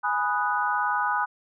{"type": "chord", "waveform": "sine", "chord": "G# minor seventh", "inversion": "none", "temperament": "equal", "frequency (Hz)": [830.6, 987.8, 1244.5, 1480], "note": ["G#5", "B5", "D#6", "F#6"], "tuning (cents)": [0, 0, 0, 0], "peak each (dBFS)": -28, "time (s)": [0.03, 1.26], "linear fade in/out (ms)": 20, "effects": []}